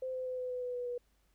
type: tone with pitch steps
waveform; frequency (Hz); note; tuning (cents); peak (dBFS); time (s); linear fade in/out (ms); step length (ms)
sine; 517 / 512.5 / 508.1 / 503.7 / 499.4 / 495.1 / 490.8 / 486.6; C5 / C5 / B4 / B4 / B4 / B4 / B4 / B4; -21 / -36 / +49 / +34 / +19 / +4 / -11 / -26; -35; 0.02-0.98; 5; 120
effects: added 50 Hz sine -70 dBFS peak until 1.34 s + pink hiss -75 dBFS RMS until 1.34 s